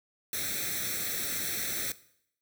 white noise with comb filter, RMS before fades -33 dBFS, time 0.33-1.92 s, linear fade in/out 2 ms, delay 0.51 ms, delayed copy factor +0.85, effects noise-tail reverb RT60 0.7 s tail -18 dB re dry + high-pass 80 Hz 12 dB/octave

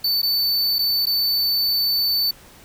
square tone with dropouts, 4517 Hz, C#8, 32 cents sharp, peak -18 dBFS, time 0.04-2.31 s, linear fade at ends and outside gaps 5 ms, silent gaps 0.218-0.229 / 0.785-0.79 / 1.057-1.067 s, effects pink hiss -47 dBFS RMS until 2.64 s

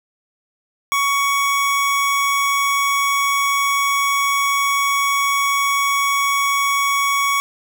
25% pulse tone, 1119 Hz, C#6, 16 cents sharp, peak -12 dBFS, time 0.92-7.4 s, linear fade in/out 0 ms, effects none

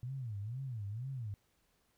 sine tone with vibrato, 116.54 Hz, A#2, in tune, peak -38 dBFS, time 0.03-1.34 s, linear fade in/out 0 ms, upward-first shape sine, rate 2.1 Hz, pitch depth 270 cents each way, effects pink hiss -75 dBFS RMS until 1.97 s

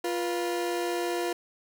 30% pulse tone pair together, 349.1 / 486 Hz, F4 / B4, -1 / -28 cents, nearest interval tritone, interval 573 cents, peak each -26 / -31 dBFS, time 0.04-1.33 s, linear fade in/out 5 ms, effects none

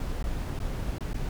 brown noise with dropouts, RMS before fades -31 dBFS, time 0-1.29 s, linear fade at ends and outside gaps 2 ms, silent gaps 0.227-0.24 / 0.591-0.601 / 0.984-1.007 / 1.133-1.143 s, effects none

